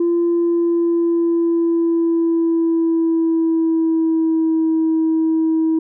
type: tone with pitch glide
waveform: sine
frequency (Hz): 342.4 to 321.3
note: F4 to E4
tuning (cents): -34 to -44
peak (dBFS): -12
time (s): 0-5.79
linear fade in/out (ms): 5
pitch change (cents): -110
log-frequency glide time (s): 0.25-4.69
effects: tanh soft clip ceiling -11 dBFS